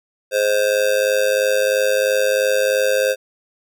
square tone with amplitude modulation, 523.3 Hz, C5, in tune, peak -12 dBFS, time 0.31-3.16 s, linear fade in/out 50 ms, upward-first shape sine, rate 103 Hz, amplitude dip 80%, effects none

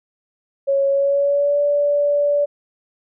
sine tone with pitch glide, 552 to 578.8 Hz, C#5 to D5, -7 to -25 cents, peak -14 dBFS, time 0.67-2.46 s, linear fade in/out 20 ms, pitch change +82 cents, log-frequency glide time 0.88-1.6 s, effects none

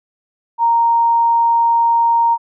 sine tone, 930 Hz, A#5, 4 cents flat, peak -10 dBFS, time 0.58-2.38 s, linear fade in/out 50 ms, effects none

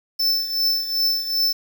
square tone with tremolo, 5290 Hz, E8, 5 cents sharp, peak -16 dBFS, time 0.19-1.53 s, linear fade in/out 10 ms, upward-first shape triangle, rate 2.6 Hz, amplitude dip 75%, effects 7-bit

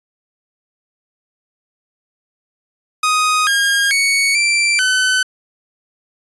sawtooth tone with pitch steps, 1249 / 1621 / 2227 / 2348 / 1514 Hz, D#6 / G#6 / C#7 / D7 / F#6, +6 / -42 / +7 / -1 / +39 cents, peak -9 dBFS, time 3.03-5.23 s, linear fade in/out 5 ms, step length 440 ms, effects resampled to 24000 Hz

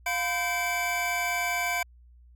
square tone cluster, 704 / 1009 / 1555 / 2308 Hz, F5 / B5 / G6 / D7, +14 / +37 / -14 / -31 cents, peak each -32 / -36 / -35 / -30 dBFS, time 0.06-1.83 s, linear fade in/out 5 ms, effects added 60 Hz sine -51 dBFS peak until 2.35 s

